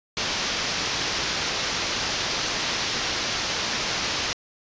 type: low-pass noise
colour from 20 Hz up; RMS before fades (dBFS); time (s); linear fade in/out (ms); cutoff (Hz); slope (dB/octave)
white; -27; 0.17-4.33; 0; 6100; 48
effects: resampled to 16000 Hz